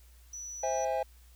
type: tone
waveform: sine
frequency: 5920 Hz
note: F#8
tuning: in tune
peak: -39 dBFS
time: 0.33-0.85 s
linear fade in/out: 5 ms
type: chord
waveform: triangle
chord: C augmented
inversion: none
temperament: just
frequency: 523.3 / 654.1 / 817.6 Hz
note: C5 / E5 / G#5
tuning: 0 / -14 / -27 cents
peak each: -31 dBFS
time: 0.63-1.03 s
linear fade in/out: 5 ms
effects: added 60 Hz sine -54 dBFS peak until 1.35 s + white hiss -64 dBFS RMS until 1.35 s